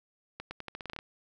accelerating click train, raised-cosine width 0.3 ms, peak -23 dBFS, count 11, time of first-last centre 0.4-0.989 s, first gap 110 ms, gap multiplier 0.85, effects none

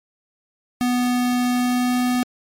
square tone with pitch glide, 246.9 to 248.3 Hz, B3 to B3, 0 to +9 cents, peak -18 dBFS, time 0.81-2.23 s, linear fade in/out 0 ms, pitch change +9 cents, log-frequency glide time 1.52-1.99 s, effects MP3 64 kbps

